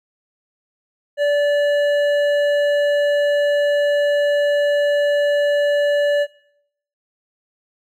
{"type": "tone with hard clipping", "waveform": "triangle", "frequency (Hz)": 580, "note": "D5", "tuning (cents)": -22, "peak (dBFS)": -16, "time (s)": [1.17, 6.27], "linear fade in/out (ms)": 50, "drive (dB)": 13, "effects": ["noise-tail reverb RT60 0.7 s tail -20 dB re dry"]}